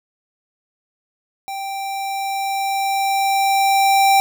square tone with level ramp, 784 Hz, G5, in tune, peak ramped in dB -26 to -11 dBFS, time 1.48-4.2 s, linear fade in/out 0 ms, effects none

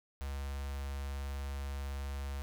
square tone with notch filter, 69.3 Hz, C#2, in tune, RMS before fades -39 dBFS, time 0.21-2.42 s, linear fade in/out 0 ms, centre 280 Hz, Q 0.7, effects none

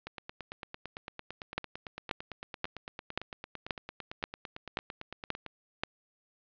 two click trains, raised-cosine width 0.3 ms, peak -24 / -14 dBFS, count 49 / 9, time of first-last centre 0.07-5.463 / 1.58-5.835 s, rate 8.9 / 1.88 Hz, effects resampled to 11025 Hz + 8-bit

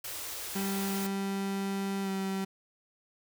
white band-stop noise, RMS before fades -39 dBFS, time 0.04-1.07 s, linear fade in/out 5 ms, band 130 to 280 Hz, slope 48 dB/octave
35% pulse tone with pitch glide, 196 to 192.74 Hz, G3 to G3, 0 to -29 cents, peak -29 dBFS, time 0.55-2.45 s, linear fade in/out 10 ms, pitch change -29 cents, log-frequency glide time 2.03-2.09 s
effects none

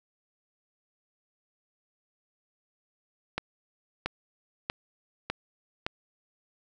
accelerating click train, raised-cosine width 0.3 ms, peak -13 dBFS, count 5, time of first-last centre 3.38-5.865 s, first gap 680 ms, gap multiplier 0.94, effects none

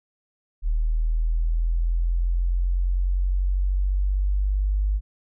sine linear sweep, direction up, 38.89 to 50.5 Hz, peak -19 dBFS, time 0.62-5.01 s, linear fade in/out 50 ms, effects none

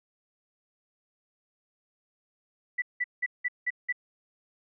sine tone bursts, 1972 Hz, B6, 3 cents flat, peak -25 dBFS, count 6, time 2.78-3.926 s, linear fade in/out 10 ms, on 41 ms, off 180 ms, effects none

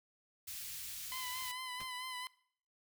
white band-stop noise, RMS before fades -45 dBFS, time 0.47-1.52 s, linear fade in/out 10 ms, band 110 to 2300 Hz, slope 12 dB/octave
15% pulse tone with vibrato, 1013 Hz, B5, 44 cents sharp, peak -35 dBFS, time 1.12-2.27 s, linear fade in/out 0 ms, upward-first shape sine, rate 4.5 Hz, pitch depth 38 cents each way
pink noise with exponential decay, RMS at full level -42 dBFS, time 1.8-1.89 s, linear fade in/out 5 ms, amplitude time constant 18 ms
effects noise-tail reverb RT60 0.6 s tail -22 dB re dry

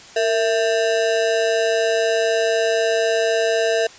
square ring-modulated tone, 560 Hz, C#5, 18 cents sharp, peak -14 dBFS, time 0.16-3.87 s, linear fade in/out 5 ms, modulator 102 Hz, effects white hiss -42 dBFS RMS until 3.98 s + resampled to 16000 Hz

